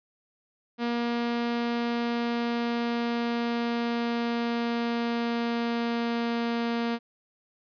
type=tone with pitch glide; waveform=sawtooth; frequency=237 to 233.9 Hz; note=A#3 to A#3; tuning=+29 to +6 cents; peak=-22 dBFS; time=0.78-6.99 s; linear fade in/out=50 ms; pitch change=-23 cents; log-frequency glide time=0.9-6.69 s; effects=resampled to 11025 Hz